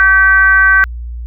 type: tone with frequency modulation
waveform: sine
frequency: 1543 Hz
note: G6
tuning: 28 cents flat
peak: -5 dBFS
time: 0-0.84 s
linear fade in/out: 0 ms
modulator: 400 Hz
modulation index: 0.62
effects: added 59 Hz sine -21 dBFS peak until 1.26 s